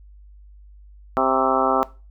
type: harmonic tone with a mistuned harmonic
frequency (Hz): 131.9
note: C3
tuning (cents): +14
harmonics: 2 / 3 / 4 / 5 / 6 / 7 / 8 / 9 / 10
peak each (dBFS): -26 / -27 / -26 / -23 / -23 / -28 / -28 / -25 / -24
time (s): 1.17-1.83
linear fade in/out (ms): 0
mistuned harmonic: 9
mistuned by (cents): -35
effects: noise-tail reverb RT60 0.3 s tail -19 dB re dry + added 50 Hz sine -43 dBFS peak until 2.1 s